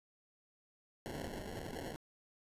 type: noise with sample-and-hold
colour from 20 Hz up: blue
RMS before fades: -44 dBFS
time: 1.06-1.96 s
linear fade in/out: 0 ms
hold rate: 1225 Hz
effects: resampled to 32000 Hz